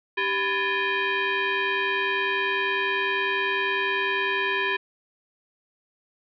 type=tone with frequency modulation; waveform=sine; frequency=392 Hz; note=G4; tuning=in tune; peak=-22 dBFS; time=0.17-4.77 s; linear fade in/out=10 ms; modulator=694 Hz; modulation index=3.7; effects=none